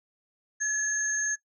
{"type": "tone pair together", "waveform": "sine", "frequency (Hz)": [1701, 6422], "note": ["G#6", "G8"], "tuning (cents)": [41, 41], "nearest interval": "octave + major seventh", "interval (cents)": 2300, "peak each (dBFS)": -28, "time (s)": [0.6, 1.36], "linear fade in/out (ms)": 20, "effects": ["noise-tail reverb RT60 0.1 s tail -20 dB re dry"]}